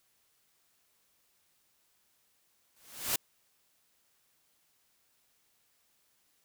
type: noise with exponential growth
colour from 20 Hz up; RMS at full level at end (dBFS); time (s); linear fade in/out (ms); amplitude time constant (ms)
white; -27; 2.76-3.16; 5; 85
effects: white hiss -72 dBFS RMS until 6.44 s